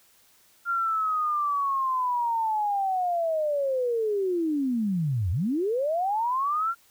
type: linear two-way sweep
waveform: sine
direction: down then up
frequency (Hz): 1396.9 to 79.9 to 1396.9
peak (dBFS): -23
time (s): 0.65-6.75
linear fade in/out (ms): 50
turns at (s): 5.31
effects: white hiss -60 dBFS RMS until 6.9 s